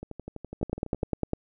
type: two click trains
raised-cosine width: 2 ms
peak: -24 / -13 dBFS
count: 13 / 8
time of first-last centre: 0.03-1.03 / 0.63-1.334 s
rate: 12 / 9.95 Hz
effects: none